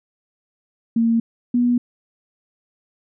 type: tone pair in turn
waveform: sine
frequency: 229.5 / 243.1 Hz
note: A#3 / B3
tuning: -27 / -27 cents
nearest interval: minor second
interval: 100 cents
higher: second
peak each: -14 / -14 dBFS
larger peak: neither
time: 0.96-1.2 / 1.54-1.78 s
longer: neither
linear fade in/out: 5 ms
effects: none